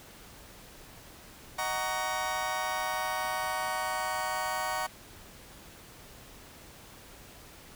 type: chord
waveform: 30% pulse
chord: D# minor seventh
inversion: none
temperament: just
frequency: 622.3 / 746.7 / 933.4 / 1120.1 Hz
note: D#5 / F#5 / A#5 / C#6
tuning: 0 / +16 / +2 / +18 cents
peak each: -36 / -32 / -33 / -33 dBFS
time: 1.58-4.87 s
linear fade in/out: 10 ms
effects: pink hiss -51 dBFS RMS until 7.75 s